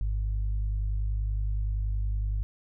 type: tone pair together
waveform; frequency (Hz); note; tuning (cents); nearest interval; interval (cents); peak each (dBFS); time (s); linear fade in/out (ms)
sine; 50.99 / 101.6; G#1 / G#2; -31 / -38; octave; 1193; -26 / -35; 0.01-2.43; 0
effects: none